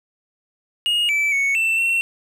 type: tone with pitch steps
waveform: triangle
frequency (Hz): 2864 / 2315 / 2217 / 2673 / 2714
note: F7 / D7 / C#7 / E7 / E7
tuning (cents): +43 / -25 / 0 / +23 / +50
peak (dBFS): -15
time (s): 0.86-2.01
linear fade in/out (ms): 0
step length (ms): 230
effects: none